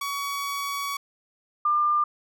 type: tone pair in turn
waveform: sawtooth / sine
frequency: 1128 / 1197.6 Hz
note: C#6 / D6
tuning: +30 / +33 cents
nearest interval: minor second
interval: 103 cents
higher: second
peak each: -24 / -19 dBFS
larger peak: second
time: 0.01-0.97 / 1.65-2.04 s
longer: first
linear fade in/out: 5 ms
effects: none